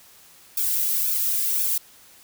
violet noise with flanger, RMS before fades -23 dBFS, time 0.57-1.78 s, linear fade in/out 5 ms, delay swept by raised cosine 0.99 to 2.29 ms, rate 1.9 Hz, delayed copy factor -0.8, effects white hiss -51 dBFS RMS until 2.23 s

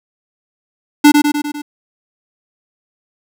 square tone with echo, 294.2 Hz, D4, 3 cents sharp, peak -4 dBFS, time 1.04-1.12 s, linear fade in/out 10 ms, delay 100 ms, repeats 5, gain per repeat -4 dB, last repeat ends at 1.62 s, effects none

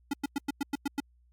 square tone bursts, 282.3 Hz, C#4, 32 cents sharp, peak -28 dBFS, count 8, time 0.11-1.003 s, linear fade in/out 5 ms, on 25 ms, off 99 ms, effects added 60 Hz sine -61 dBFS peak until 1.32 s + AAC 64 kbps

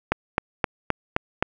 click train, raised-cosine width 0.5 ms, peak -4 dBFS, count 6, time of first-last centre 0.12-1.425 s, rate 3.83 Hz, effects none

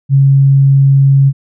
sine tone, 137.3 Hz, C#3, 16 cents flat, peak -4 dBFS, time 0.09-1.33 s, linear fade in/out 50 ms, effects none

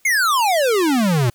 square exponential sweep, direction down, 2217 to 113.5 Hz, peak -15 dBFS, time 0.05-1.3 s, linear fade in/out 5 ms, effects white hiss -58 dBFS RMS until 1.34 s

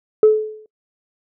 sine tone with exponential decay, 431.1 Hz, A4, 35 cents flat, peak -3 dBFS, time 0.23-0.66 s, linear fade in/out 2 ms, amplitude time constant 92 ms, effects noise-tail reverb RT60 0.1 s tail -24 dB re dry + tanh soft clip ceiling -3 dBFS

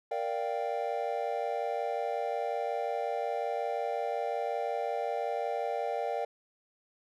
triangle chord, G minor seventh, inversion first, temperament equal, 466.2 / 587.3 / 698.5 / 784 Hz, Bb4 / D5 / F5 / G5, 0 / 0 / 0 / 0 cents, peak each -34 dBFS, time 0.11-6.25 s, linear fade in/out 5 ms, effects none

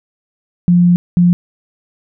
sine tone bursts at uneven times, 175.7 Hz, F3, 11 cents sharp, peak -6 dBFS, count 2, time 0.68-0.96 / 1.17-1.33 s, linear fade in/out 0 ms, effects none

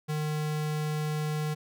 square tone, 152.4 Hz, D#3, 36 cents flat, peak -29 dBFS, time 0.08-1.55 s, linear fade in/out 20 ms, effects none

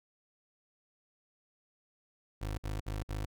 25% pulse tone bursts, 51.91 Hz, G#1, in tune, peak -31 dBFS, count 4, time 2.41-3.258 s, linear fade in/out 10 ms, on 170 ms, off 56 ms, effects none

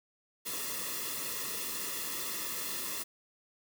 white noise with comb filter, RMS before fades -37 dBFS, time 0.45-3.04 s, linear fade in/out 20 ms, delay 1.3 ms, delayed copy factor -0.8, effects none

